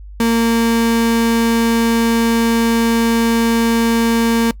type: tone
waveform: 35% pulse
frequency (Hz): 230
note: A#3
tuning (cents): -23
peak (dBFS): -10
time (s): 0.2-4.51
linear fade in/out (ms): 2
effects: noise-tail reverb RT60 0.1 s tail -22 dB re dry + added 50 Hz sine -31 dBFS peak until 4.6 s